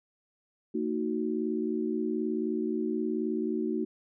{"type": "chord", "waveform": "sine", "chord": "D# minor", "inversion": "second", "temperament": "equal with one note detuned", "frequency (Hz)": [227.2, 311.1, 370], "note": ["A#3", "D#4", "F#4"], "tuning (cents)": [-44, 0, 0], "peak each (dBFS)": -32, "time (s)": [0.74, 3.85], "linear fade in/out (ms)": 10, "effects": []}